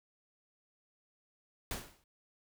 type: noise with exponential decay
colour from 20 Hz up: pink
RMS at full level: -36 dBFS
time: 1.71-2.04 s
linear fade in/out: 2 ms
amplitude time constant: 71 ms
effects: none